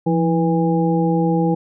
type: harmonic tone with a mistuned harmonic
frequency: 163.3 Hz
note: E3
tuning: 16 cents flat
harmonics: 1 / 2 / 3 / 5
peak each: -17 / -20 / -22 / -24 dBFS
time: 0.06-1.55 s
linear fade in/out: 10 ms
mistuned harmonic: 1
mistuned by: +78 cents
effects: none